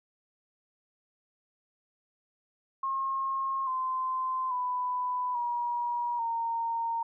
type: tone with pitch steps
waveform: sine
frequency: 1076 / 1035.2 / 995.9 / 958.1 / 921.7 Hz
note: C6 / C6 / B5 / A#5 / A#5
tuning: +48 / -19 / +14 / +47 / -20 cents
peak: -28 dBFS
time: 2.83-7.03 s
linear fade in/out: 5 ms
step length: 840 ms
effects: none